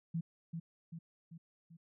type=tone with echo; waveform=sine; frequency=165.7 Hz; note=E3; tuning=9 cents sharp; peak=-33 dBFS; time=0.14-0.21 s; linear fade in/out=10 ms; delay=390 ms; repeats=4; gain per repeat=-5 dB; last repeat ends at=1.77 s; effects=none